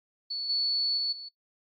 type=tone with level steps; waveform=sine; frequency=4435 Hz; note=C#8; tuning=in tune; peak=-30 / -24 / -26 / -38 dBFS; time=0.3-1.29 s; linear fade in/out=10 ms; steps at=0.49 / 0.97 / 1.12 s; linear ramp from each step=10 ms; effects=noise-tail reverb RT60 0.1 s tail -19 dB re dry + AAC 32 kbps